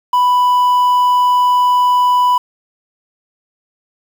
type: tone with quantisation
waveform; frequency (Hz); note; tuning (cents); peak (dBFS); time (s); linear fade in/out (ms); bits
triangle; 990; B5; +4; -7; 0.13-2.38; 5; 6
effects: none